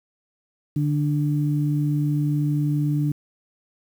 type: tone pair together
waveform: sine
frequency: 147.35 / 294.7 Hz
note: D3 / D4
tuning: +6 / +6 cents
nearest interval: octave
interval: 1200 cents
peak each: -20 / -25 dBFS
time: 0.76-3.12 s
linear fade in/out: 5 ms
effects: 8-bit